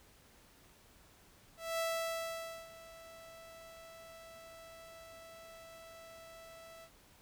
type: tone with ADSR envelope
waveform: sawtooth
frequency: 659.3 Hz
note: E5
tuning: in tune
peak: -29 dBFS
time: 1.57-6.9 s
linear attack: 220 ms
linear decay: 880 ms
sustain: -19 dB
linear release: 66 ms
effects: pink hiss -63 dBFS RMS until 7.21 s